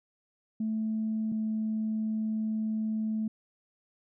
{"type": "tone pair in turn", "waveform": "sine", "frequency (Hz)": [219.2, 218.3], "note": ["A3", "A3"], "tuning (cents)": [-6, -13], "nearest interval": "unison", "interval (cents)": 7, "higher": "first", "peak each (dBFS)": -27, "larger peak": "neither", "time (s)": [[0.6, 1.32], [1.32, 3.28]], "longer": "second", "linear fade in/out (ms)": 5, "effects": ["tanh soft clip ceiling -23 dBFS"]}